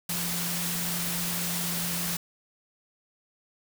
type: tone in noise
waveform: sine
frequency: 172.9 Hz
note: F3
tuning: 17 cents flat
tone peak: -34 dBFS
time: 0.09-2.17 s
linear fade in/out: 5 ms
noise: white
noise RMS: -31 dBFS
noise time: 0.09-2.17 s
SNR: -6 dB
effects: none